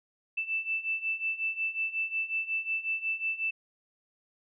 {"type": "beating tone pair", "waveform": "sine", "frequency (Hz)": [2646, 2651.5], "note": ["E7", "E7"], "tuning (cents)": [6, 9], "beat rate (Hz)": 5.5, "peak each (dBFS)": [-34, -31], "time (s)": [0.37, 3.51], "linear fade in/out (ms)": 10, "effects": []}